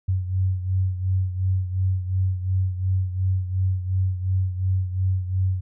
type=beating tone pair; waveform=sine; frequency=93 / 95.8 Hz; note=F#2 / G2; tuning=+9 / -39 cents; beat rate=2.8 Hz; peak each=-21 / -27 dBFS; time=0.08-5.61 s; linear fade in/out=10 ms; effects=none